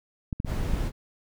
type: clicks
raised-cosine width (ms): 5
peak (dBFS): -17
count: 5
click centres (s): 0.328 / 0.401 / 0.448 / 0.519 / 0.736
type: noise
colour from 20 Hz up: brown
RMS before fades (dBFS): -28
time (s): 0.45-0.92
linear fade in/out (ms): 50
effects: none